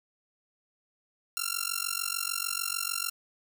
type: tone with amplitude modulation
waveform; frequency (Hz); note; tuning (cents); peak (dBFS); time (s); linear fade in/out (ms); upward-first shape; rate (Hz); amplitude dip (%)
5% pulse; 1371; F6; -32; -14; 1.37-3.1; 0; sine; 46.7; 100
effects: none